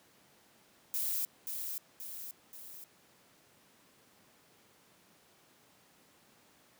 violet noise with echo, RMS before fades -34 dBFS, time 0.94-1.25 s, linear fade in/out 0 ms, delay 530 ms, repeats 3, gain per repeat -5 dB, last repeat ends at 2.84 s, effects pink hiss -64 dBFS RMS until 6.79 s + high-pass 150 Hz 12 dB/octave

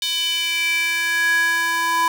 square tone with high-pass filter sweep, 333.1 Hz, E4, 18 cents sharp, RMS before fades -20 dBFS, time 0.02-2.08 s, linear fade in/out 2 ms, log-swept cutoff 3400 to 1100 Hz, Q 5, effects none

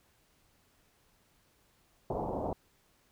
white low-pass noise, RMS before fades -35 dBFS, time 2.1-2.53 s, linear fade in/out 2 ms, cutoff 890 Hz, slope 48 dB/octave, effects pink hiss -69 dBFS RMS until 3.11 s

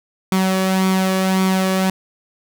sawtooth tone with flanger, 188.8 Hz, F#3, 35 cents sharp, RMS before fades -17 dBFS, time 0.32-1.9 s, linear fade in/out 2 ms, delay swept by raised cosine 0.87 to 1.77 ms, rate 1.8 Hz, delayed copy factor +0.5, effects none

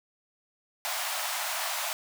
pink high-pass noise, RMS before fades -32 dBFS, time 0.85-1.93 s, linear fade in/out 0 ms, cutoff 610 Hz, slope 96 dB/octave, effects none

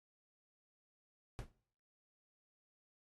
brown noise with exponential decay, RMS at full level -38 dBFS, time 1.39-1.52 s, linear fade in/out 0 ms, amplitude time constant 27 ms, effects noise-tail reverb RT60 0.6 s tail -22 dB re dry + AAC 32 kbps

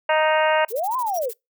harmonic tone, 311.1 Hz, D#4, in tune, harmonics 2 / 3 / 4 / 5 / 6 / 7 / 8 / 9, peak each -19 / -21 / -29 / -26 / -28 / -31 / -33 / -30 dBFS, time 0.09-0.65 s, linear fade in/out 5 ms
violet noise bursts, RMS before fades -35 dBFS, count 9, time 0.68-1.336 s, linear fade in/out 10 ms, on 48 ms, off 28 ms
sine linear two-way sweep, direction up then down, 392 to 1052 to 419.1 Hz, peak -21 dBFS, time 0.7-1.32 s, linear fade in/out 50 ms, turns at 0.97 s
sawtooth tone with exponential growth, 5710 Hz, F8, 37 cents sharp, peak -28 dBFS, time 1.07-1.19 s, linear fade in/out 2 ms, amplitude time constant 26 ms
effects noise-tail reverb RT60 0.2 s tail -26 dB re dry

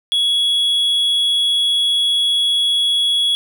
triangle tone, 3355 Hz, G#7, 17 cents sharp, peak -12 dBFS, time 0.12-3.35 s, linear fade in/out 0 ms, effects none

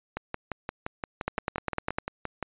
two click trains, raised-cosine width 0.5 ms, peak -12 / -16 dBFS, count 8 / 14, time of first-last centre 1.28-1.985 / 0.17-2.427 s, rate 9.93 / 5.76 Hz, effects resampled to 8000 Hz

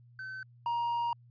triangle tone pair in turn, 1530 / 942.9 Hz, G6 / A#5, -42 / +20 cents, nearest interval minor sixth, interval 838 cents, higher first, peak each -37 / -27 dBFS, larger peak second, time 0.19-0.43 / 0.66-1.13 s, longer second, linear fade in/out 2 ms, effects added 120 Hz sine -55 dBFS peak until 1.3 s + resampled to 11025 Hz

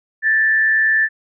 sine tone with frequency modulation, 1760 Hz, A6, in tune, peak -12 dBFS, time 0.22-1.09 s, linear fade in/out 50 ms, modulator 109 Hz, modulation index 0.44, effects none

